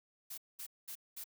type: noise bursts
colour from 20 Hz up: blue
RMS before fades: -45 dBFS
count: 4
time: 0.3-1.242 s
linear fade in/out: 10 ms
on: 78 ms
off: 210 ms
effects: none